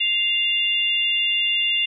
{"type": "harmonic tone", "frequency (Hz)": 698.5, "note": "F5", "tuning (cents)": 0, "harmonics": [3, 4, 5], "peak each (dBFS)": [-29, -19, -26], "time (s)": [0, 1.86], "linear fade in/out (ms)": 10, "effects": []}